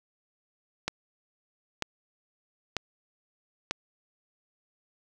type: click train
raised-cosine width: 0.2 ms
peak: -11 dBFS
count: 4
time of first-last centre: 0.88-3.71 s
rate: 1.06 Hz
effects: none